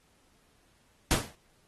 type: noise with exponential decay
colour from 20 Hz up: pink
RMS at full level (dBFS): -22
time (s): 1.11-1.35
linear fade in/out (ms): 0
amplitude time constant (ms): 52
effects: pink hiss -67 dBFS RMS until 1.67 s + AAC 32 kbps